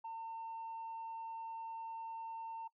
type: tone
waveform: sine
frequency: 905 Hz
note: A5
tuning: 48 cents sharp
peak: -40 dBFS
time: 0.04-2.68 s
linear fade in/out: 10 ms
effects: noise-tail reverb RT60 0.1 s tail -22 dB re dry + tanh soft clip ceiling -40 dBFS